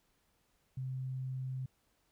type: tone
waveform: sine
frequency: 130.3 Hz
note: C3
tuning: 7 cents flat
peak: -36 dBFS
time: 0.77-1.66 s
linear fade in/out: 5 ms
effects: pink hiss -75 dBFS RMS until 2.11 s